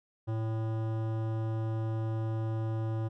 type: tone with hard clipping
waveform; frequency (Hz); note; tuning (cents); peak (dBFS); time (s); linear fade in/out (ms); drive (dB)
sine; 111.2; A2; +19; -32; 0.27-3.09; 20; 16
effects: none